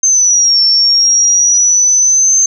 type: exponential two-way sweep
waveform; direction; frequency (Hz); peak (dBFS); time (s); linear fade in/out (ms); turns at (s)
sine; down then up; 6310 to 5410 to 6310; -6; 0.03-2.46; 5; 0.62
effects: none